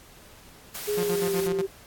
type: high-pass noise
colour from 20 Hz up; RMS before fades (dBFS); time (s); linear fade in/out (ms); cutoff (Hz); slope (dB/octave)
white; -36; 0.74-1.48; 10; 110; 48
type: tone with pitch glide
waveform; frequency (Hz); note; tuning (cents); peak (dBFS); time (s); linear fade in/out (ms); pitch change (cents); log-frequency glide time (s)
sine; 416.3 to 388.4; G#4 to G4; +4 to -16; -24; 0.87-1.67; 20; -120; 1.01-1.4
type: tone with tremolo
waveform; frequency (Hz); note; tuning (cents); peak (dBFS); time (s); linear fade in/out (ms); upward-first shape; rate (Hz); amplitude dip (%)
sawtooth; 177.2; F3; +25; -24; 0.97-1.62; 10; square; 8.1; 70
effects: pink hiss -51 dBFS RMS until 1.86 s + AAC 64 kbps